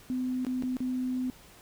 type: tone with dropouts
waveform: sine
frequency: 254.2 Hz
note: C4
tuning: 50 cents flat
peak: -28 dBFS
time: 0.1-1.3 s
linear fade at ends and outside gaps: 0 ms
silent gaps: 0.449-0.467 / 0.624-0.635 / 0.768-0.804 s
effects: pink hiss -54 dBFS RMS until 1.61 s